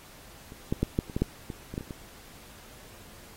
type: clicks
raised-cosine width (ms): 3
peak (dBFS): -30 / -13 / -11 / -11 / -27 / -15 / -10 / -22 / -24 / -18 / -26 / -24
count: 12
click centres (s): 0.521 / 0.725 / 0.83 / 0.989 / 1.098 / 1.165 / 1.22 / 1.502 / 1.74 / 1.779 / 1.809 / 1.908
effects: pink hiss -51 dBFS RMS until 3.36 s + AAC 48 kbps